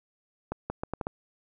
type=accelerating click train; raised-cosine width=1 ms; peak=-17 dBFS; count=6; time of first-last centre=0.52-1.069 s; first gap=180 ms; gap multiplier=0.75; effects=none